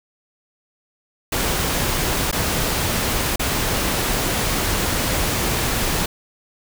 pink noise with dropouts, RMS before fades -21 dBFS, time 1.32-6.06 s, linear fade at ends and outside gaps 5 ms, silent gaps 2.314-2.326 / 3.36-3.394 s, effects none

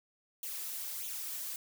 blue noise with flanger, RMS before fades -40 dBFS, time 0.43-1.56 s, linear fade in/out 2 ms, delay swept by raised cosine 0.29 to 3.39 ms, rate 1.6 Hz, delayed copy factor +0.75, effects none

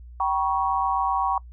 sine tone cluster, 774 / 961 / 1109 Hz, G5 / B5 / C#6, -22 / -48 / 0 cents, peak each -25 dBFS, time 0.2-1.38 s, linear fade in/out 2 ms, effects noise-tail reverb RT60 0.1 s tail -24 dB re dry + added 60 Hz sine -40 dBFS peak until 1.52 s

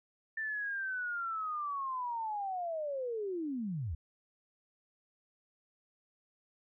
sine linear sweep, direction down, 1787 to 67.2 Hz, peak -34 dBFS, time 0.37-3.95 s, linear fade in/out 5 ms, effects none

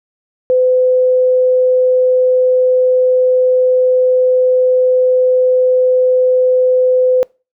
sine tone, 508 Hz, B4, 49 cents sharp, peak -8 dBFS, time 0.5-7.23 s, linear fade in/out 0 ms, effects noise-tail reverb RT60 0.3 s tail -25 dB re dry

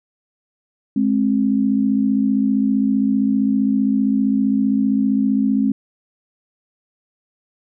sine tone pair together, 211 / 266.3 Hz, G#3 / C4, +28 / +31 cents, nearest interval major third, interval 403 cents, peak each -17 dBFS, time 0.96-5.72 s, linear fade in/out 5 ms, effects none

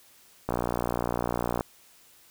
click train, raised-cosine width 1 ms, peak -13 dBFS, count 68, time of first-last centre 0.49-1.609 s, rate 59.9 Hz, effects white hiss -57 dBFS RMS until 2.3 s

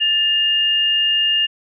sine tone pair together, 1760 / 2826 Hz, A6 / F7, 0 / +20 cents, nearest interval minor sixth, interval 820 cents, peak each -26 / -14 dBFS, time 0-1.47 s, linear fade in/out 20 ms, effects none

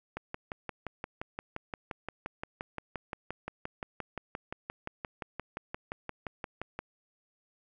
click train, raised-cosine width 0.5 ms, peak -21 dBFS, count 39, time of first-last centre 0.17-6.79 s, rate 5.74 Hz, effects none

